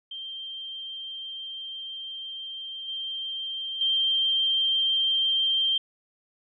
sine tone with level steps, 3157 Hz, G7, 12 cents sharp, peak -34 / -30 / -21 dBFS, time 0.11-5.78 s, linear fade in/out 5 ms, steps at 2.88 / 3.81 s, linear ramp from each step 2 ms, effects none

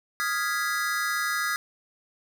square chord, F half-diminished seventh, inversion third, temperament equal, 1244.5 / 1396.9 / 1661.2 / 1975.5 Hz, Eb6 / F6 / Ab6 / Cb7, 0 / 0 / 0 / 0 cents, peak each -32 / -33 / -30 / -33 dBFS, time 0.2-1.56 s, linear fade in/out 0 ms, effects 9-bit

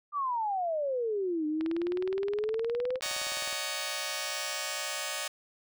sine exponential two-way sweep, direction down then up, 1206 to 301.5 to 521 Hz, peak -28 dBFS, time 0.12-3 s, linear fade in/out 50 ms, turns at 1.46 s
click train, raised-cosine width 0.3 ms, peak -25 dBFS, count 38, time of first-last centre 1.61-3.527 s, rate 19.3 Hz
5% pulse chord, D# half-diminished seventh, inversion third, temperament just, 560 / 622.3 / 746.7 / 896 Hz, C#5 / D#5 / F#5 / A5, +18 / 0 / +16 / +31 cents, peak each -26 / -25 / -28 / -30 dBFS, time 3.02-5.28 s, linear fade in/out 5 ms
effects none

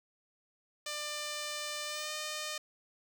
5% pulse tone with pitch glide, 596 to 609.2 Hz, D5 to D#5, +25 to -37 cents, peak -25 dBFS, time 0.86-2.58 s, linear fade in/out 5 ms, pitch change +38 cents, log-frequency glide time 1.85-2.12 s, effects none

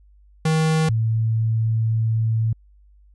square / sine tone pair in turn, 158.4 / 112.01 Hz, D#3 / A2, +31 / +31 cents, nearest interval tritone, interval 600 cents, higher first, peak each -17 dBFS, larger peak neither, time 0.45-0.89 / 0.89-2.53 s, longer second, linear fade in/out 5 ms, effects added 50 Hz sine -49 dBFS peak until 3.14 s + resampled to 24000 Hz

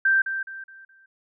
sine tone with echo, 1568 Hz, G6, in tune, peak -16 dBFS, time 0.05-0.22 s, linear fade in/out 5 ms, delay 210 ms, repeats 4, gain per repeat -9 dB, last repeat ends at 1.06 s, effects none

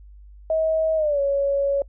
sine tone with pitch glide, 638 to 558.6 Hz, D#5 to C#5, +43 to +13 cents, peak -18 dBFS, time 0.5-1.82 s, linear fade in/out 2 ms, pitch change -230 cents, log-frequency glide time 0.96-1.2 s, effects noise-tail reverb RT60 0.1 s tail -25 dB re dry + added 50 Hz sine -42 dBFS peak until 1.88 s

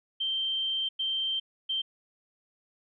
sine tone bursts at uneven times, 3136 Hz, G7, in tune, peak -27 dBFS, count 3, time 0.2-0.89 / 0.99-1.4 / 1.69-1.82 s, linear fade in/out 10 ms, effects none

